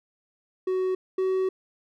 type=tone pair in turn; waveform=triangle; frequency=372.9 / 376.8 Hz; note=F#4 / F#4; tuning=+14 / +32 cents; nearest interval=unison; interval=18 cents; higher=second; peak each=-21 / -20 dBFS; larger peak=second; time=0.67-0.95 / 1.18-1.49 s; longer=second; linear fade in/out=5 ms; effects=none